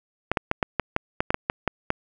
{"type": "clicks", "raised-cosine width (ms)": 0.5, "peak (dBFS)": -6, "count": 12, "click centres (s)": [0.316, 0.372, 0.514, 0.628, 0.797, 0.964, 1.205, 1.305, 1.344, 1.499, 1.677, 1.904], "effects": []}